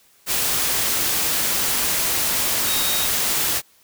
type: tone in noise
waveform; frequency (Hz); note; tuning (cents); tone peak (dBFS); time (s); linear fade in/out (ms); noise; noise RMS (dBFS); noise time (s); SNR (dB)
sine; 3758; A#7; +13; -26; 2.65-3.09; 50; white; -21; 0.26-3.62; -8
effects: white hiss -56 dBFS RMS until 3.83 s